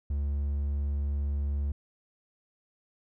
triangle tone, 71.3 Hz, C#2, 49 cents sharp, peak -25 dBFS, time 0.1-1.72 s, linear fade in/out 5 ms, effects none

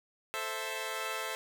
10% pulse chord, A minor, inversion none, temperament equal, 440 / 523.3 / 659.3 Hz, A4 / C5 / E5, 0 / 0 / 0 cents, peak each -31 dBFS, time 0.34-1.35 s, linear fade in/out 0 ms, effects none

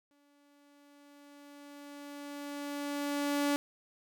sawtooth tone with exponential growth, 287.2 Hz, D4, 39 cents flat, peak -23 dBFS, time 0.11-3.56 s, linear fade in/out 0 ms, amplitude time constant 750 ms, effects none

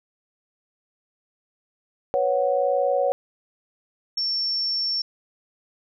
sine chord, B suspended second, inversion none, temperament equal, 493.9 / 554.4 / 740 Hz, B4 / C#5 / F#5, 0 / 0 / 0 cents, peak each -25 / -21 / -25 dBFS, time 2.14-3.12 s, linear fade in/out 0 ms
sine tone, 5440 Hz, F8, 46 cents flat, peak -22 dBFS, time 4.17-5.02 s, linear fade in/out 5 ms
effects none

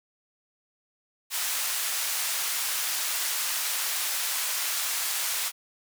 white band-pass noise, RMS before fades -29 dBFS, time 1.3-5.52 s, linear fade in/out 50 ms, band 920 to 15000 Hz, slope 12 dB/octave, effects none

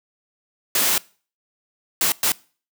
white noise bursts at uneven times, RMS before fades -19 dBFS, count 3, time 0.75-0.98 / 2.01-2.12 / 2.23-2.32 s, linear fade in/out 2 ms, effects noise-tail reverb RT60 0.4 s tail -23 dB re dry + high-pass 150 Hz 12 dB/octave

